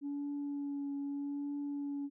sine tone with vibrato, 284.1 Hz, C#4, 43 cents sharp, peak -34 dBFS, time 0.01-2.1 s, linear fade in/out 50 ms, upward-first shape triangle, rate 0.8 Hz, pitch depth 19 cents each way, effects tanh soft clip ceiling -33 dBFS

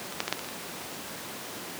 clicks, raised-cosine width 0.2 ms, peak -20 / -8 / -11 / -7 / -18 / -23 / -19 dBFS, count 7, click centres 0.125 / 0.204 / 0.28 / 0.326 / 0.393 / 0.446 / 0.488 s, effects pink hiss -38 dBFS RMS until 1.79 s + high-pass 200 Hz 12 dB/octave

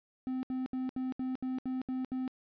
triangle tone bursts, 258 Hz, C4, 24 cents flat, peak -30 dBFS, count 9, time 0.27-2.278 s, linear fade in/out 0 ms, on 160 ms, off 71 ms, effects resampled to 11025 Hz

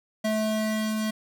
square tone pair together, 216.9 / 650 Hz, A3 / E5, -25 / -24 cents, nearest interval octave + perfect fifth, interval 1901 cents, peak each -26 / -31 dBFS, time 0.24-1.11 s, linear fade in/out 10 ms, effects none

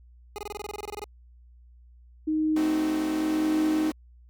25% pulse tone bursts, 414.4 Hz, G#4, 4 cents flat, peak -29 dBFS, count 15, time 0.36-1.041 s, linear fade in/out 0 ms, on 23 ms, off 24 ms
sine tone with tremolo, 311.1 Hz, D#4, in tune, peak -21 dBFS, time 2.27-3.91 s, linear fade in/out 10 ms, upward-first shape triangle, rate 0.92 Hz, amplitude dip 45%
sawtooth chord, A diminished seventh, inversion none, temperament equal with one note detuned, 220 / 261.6 / 311.1 / 376.5 Hz, A3 / C4 / Eb4 / Gb4, 0 / 0 / 0 / +30 cents, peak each -34 / -31 / -35 / -34 dBFS, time 2.56-3.92 s, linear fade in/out 5 ms
effects added 60 Hz sine -50 dBFS peak until 4.29 s

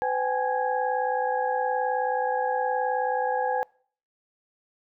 sine tone cluster, 506 / 782 / 841 / 1652 Hz, B4 / G5 / G#5 / G#6, +42 / -4 / +22 / -10 cents, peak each -28 / -29 / -27 / -35 dBFS, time 0.02-3.63 s, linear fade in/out 0 ms, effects noise-tail reverb RT60 0.5 s tail -25 dB re dry

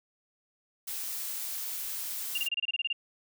blue noise, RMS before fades -36 dBFS, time 0.87-2.48 s, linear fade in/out 10 ms
sine tone bursts, 2794 Hz, F7, in tune, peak -27 dBFS, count 11, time 2.35-2.929 s, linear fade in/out 5 ms, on 29 ms, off 26 ms
effects none

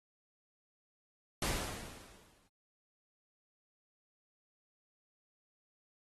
pink noise with exponential decay, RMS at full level -33 dBFS, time 1.42-2.48 s, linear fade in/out 2 ms, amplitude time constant 230 ms, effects AAC 32 kbps

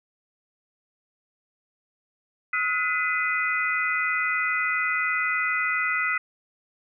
sine tone cluster, 1280 / 1443 / 2016 / 2484 Hz, D#6 / F#6 / B6 / D#7, +49 / -44 / +35 / -3 cents, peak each -30 / -29 / -25 / -30 dBFS, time 2.53-6.18 s, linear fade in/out 5 ms, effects none

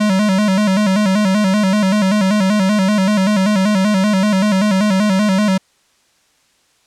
square tone with vibrato, 200 Hz, G3, 35 cents sharp, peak -12 dBFS, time 0-5.58 s, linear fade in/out 10 ms, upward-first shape square, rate 5.2 Hz, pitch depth 95 cents each way, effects white hiss -57 dBFS RMS until 6.86 s + low-pass 8000 Hz 12 dB/octave

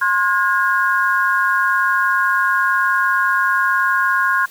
sine tone cluster, 1063 / 1438 / 1637 Hz, C6 / F#6 / G#6, +27 / -50 / -25 cents, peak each -18 dBFS, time 0.01-4.46 s, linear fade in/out 10 ms, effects white hiss -43 dBFS RMS until 4.5 s

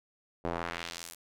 square tone with band-pass filter sweep, 42.47 Hz, F1, 48 cents flat, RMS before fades -38 dBFS, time 0.44-1.15 s, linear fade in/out 10 ms, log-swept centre 540 to 12000 Hz, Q 1, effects none

